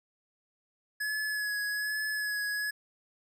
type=tone with vibrato; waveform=square; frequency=1694 Hz; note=G#6; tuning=34 cents sharp; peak=-31 dBFS; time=1-2.71 s; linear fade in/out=10 ms; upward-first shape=sine; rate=1.2 Hz; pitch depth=23 cents each way; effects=none